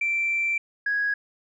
sine tone pair in turn, 2345 / 1658.2 Hz, D7 / G#6, -3 / -3 cents, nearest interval tritone, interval 600 cents, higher first, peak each -21 dBFS, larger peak neither, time 0.01-0.58 / 0.86-1.14 s, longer first, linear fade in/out 5 ms, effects tanh soft clip ceiling -17 dBFS

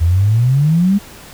sine exponential sweep, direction up, 79.9 to 207.7 Hz, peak -9 dBFS, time 0-0.99 s, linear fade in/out 20 ms, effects pink hiss -37 dBFS RMS until 1.33 s

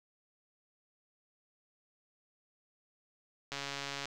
click train, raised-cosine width 0.2 ms, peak -21 dBFS, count 76, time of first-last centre 3.52-4.056 s, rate 140 Hz, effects none

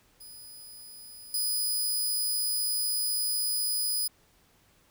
10% pulse tone with level steps, 4978 Hz, D#8, in tune, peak -38 / -20 dBFS, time 0.2-4.08 s, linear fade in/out 10 ms, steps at 1.34 s, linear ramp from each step 2 ms, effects pink hiss -64 dBFS RMS until 4.9 s

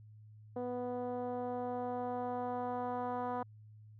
10% pulse tone with low-pass filter sweep, 246.9 Hz, B3, in tune, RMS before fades -38 dBFS, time 0.56-3.43 s, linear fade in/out 5 ms, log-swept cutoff 550 to 940 Hz, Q 1.8, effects added 107 Hz sine -53 dBFS peak until 3.99 s

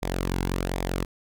sawtooth tone with flanger, 45.23 Hz, F#1, 39 cents flat, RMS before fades -28 dBFS, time 0.02-1.05 s, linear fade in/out 10 ms, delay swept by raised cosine 0.69 to 1.67 ms, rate 1.3 Hz, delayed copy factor -0.55, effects none

